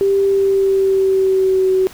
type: tone with pitch glide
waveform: sine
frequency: 393.9 to 376.3 Hz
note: G4 to F#4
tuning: +8 to +29 cents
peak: -11 dBFS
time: 0.01-1.87 s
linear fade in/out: 0 ms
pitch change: -79 cents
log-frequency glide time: 0.23-1.72 s
effects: pink hiss -39 dBFS RMS until 1.93 s